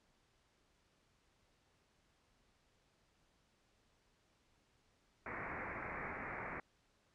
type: low-pass noise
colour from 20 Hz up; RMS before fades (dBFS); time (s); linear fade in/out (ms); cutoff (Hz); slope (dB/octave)
white; -45; 5.26-6.6; 2; 2300; 96
effects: pink hiss -75 dBFS RMS until 7.14 s + low-pass 7000 Hz 12 dB/octave